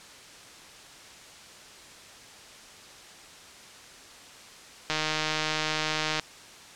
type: click train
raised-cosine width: 0.2 ms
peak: -10 dBFS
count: 202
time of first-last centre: 4.9-6.197 s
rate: 155 Hz
effects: white hiss -48 dBFS RMS until 6.75 s + low-pass 7000 Hz 12 dB/octave